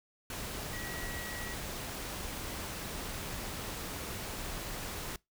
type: tone in noise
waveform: sine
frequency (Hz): 1923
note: B6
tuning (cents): -47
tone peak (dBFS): -43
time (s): 0.73-1.54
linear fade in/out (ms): 2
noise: pink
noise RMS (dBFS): -40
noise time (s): 0.3-5.16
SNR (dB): -6
effects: noise-tail reverb RT60 0.2 s tail -24 dB re dry